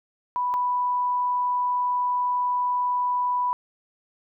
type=tone pair in turn; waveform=sine; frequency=987.8 / 987.8 Hz; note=B5 / B5; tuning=0 / 0 cents; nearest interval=unison; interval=0 cents; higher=neither; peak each=-22 / -21 dBFS; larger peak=second; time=0.36-0.54 / 0.54-3.53 s; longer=second; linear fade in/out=0 ms; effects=none